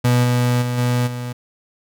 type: tone with level steps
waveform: 35% pulse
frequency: 122.8 Hz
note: B2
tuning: 9 cents flat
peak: -11 / -13 / -18 / -14 / -23 dBFS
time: 0.04-1.33 s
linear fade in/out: 10 ms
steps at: 0.23 / 0.61 / 0.77 / 1.06 s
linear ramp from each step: 20 ms
effects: none